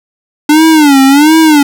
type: tone with vibrato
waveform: square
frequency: 293.7 Hz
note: D4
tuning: in tune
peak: -3 dBFS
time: 0.49-1.63 s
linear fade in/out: 5 ms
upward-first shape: sine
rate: 1.4 Hz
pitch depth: 160 cents each way
effects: none